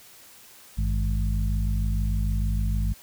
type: harmonic tone with a mistuned harmonic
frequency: 52.1 Hz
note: G#1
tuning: 6 cents sharp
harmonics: 1 / 2 / 3 / 4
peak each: -23 / -29 / -33 / -35 dBFS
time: 0.77-2.94 s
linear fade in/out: 20 ms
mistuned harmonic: 2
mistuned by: -94 cents
effects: white hiss -50 dBFS RMS until 3.02 s